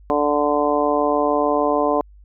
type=harmonic tone; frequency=146.83 Hz; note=D3; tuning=in tune; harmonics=2 / 3 / 4 / 5 / 6 / 7; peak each=-23 / -22 / -21 / -23 / -28 / -23 dBFS; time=0.1-2.01 s; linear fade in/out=0 ms; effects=added 50 Hz sine -43 dBFS peak until 2.24 s